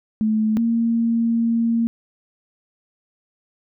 sine tone pair in turn, 217.2 / 230.7 Hz, A3 / A#3, -22 / -18 cents, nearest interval minor second, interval 104 cents, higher second, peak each -16 dBFS, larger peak neither, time 0.21-0.57 / 0.57-1.87 s, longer second, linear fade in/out 0 ms, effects none

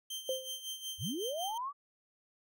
sawtooth tone with tremolo, 3136 Hz, G7, in tune, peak -34 dBFS, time 0.1-1.58 s, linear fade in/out 5 ms, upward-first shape sine, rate 5.4 Hz, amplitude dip 70%
sine tone with exponential decay, 522 Hz, C5, 4 cents flat, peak -29 dBFS, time 0.29-0.6 s, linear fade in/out 2 ms, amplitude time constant 67 ms
sine linear sweep, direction up, 58.27 to 1174 Hz, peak -35 dBFS, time 0.98-1.73 s, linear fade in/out 50 ms
effects none

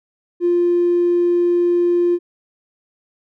triangle tone with tanh clipping, 349.2 Hz, F4, in tune, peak -12 dBFS, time 0.4-2.19 s, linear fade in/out 50 ms, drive 1 dB, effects none

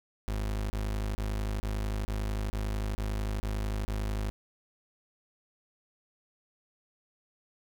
35% pulse tone bursts, 51.91 Hz, G#1, in tune, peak -28 dBFS, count 9, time 0.28-4.3 s, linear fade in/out 0 ms, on 420 ms, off 30 ms, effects none

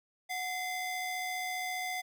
40% pulse ring-modulated tone, 1396.9 Hz, F6, in tune, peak -30 dBFS, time 0.29-2.02 s, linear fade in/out 20 ms, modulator 661 Hz, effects none

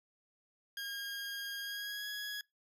20% pulse tone with pitch glide, 1623 to 1670.6 Hz, G#6 to G#6, -40 to +10 cents, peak -34 dBFS, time 0.77-2.41 s, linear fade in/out 2 ms, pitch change +50 cents, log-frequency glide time 1.61-2.07 s, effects noise-tail reverb RT60 0.2 s tail -24 dB re dry

